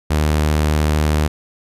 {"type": "tone", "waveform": "sawtooth", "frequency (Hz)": 76.1, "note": "D#2", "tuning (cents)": -38, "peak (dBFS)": -10, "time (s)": [0.1, 1.28], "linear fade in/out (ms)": 10, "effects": ["resampled to 32000 Hz"]}